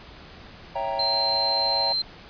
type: chord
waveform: triangle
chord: C# diminished seventh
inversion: none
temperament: equal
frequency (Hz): 554.4 / 659.3 / 784 / 932.3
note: C#5 / E5 / G5 / Bb5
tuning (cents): 0 / 0 / 0 / 0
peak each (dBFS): -30 / -30 / -28 / -28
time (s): 0.75-1.93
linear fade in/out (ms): 10
type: tone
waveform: sine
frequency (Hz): 4126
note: C8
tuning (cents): -25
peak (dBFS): -22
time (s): 0.99-2.02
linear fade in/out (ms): 5
effects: pink hiss -45 dBFS RMS until 2.29 s + resampled to 11025 Hz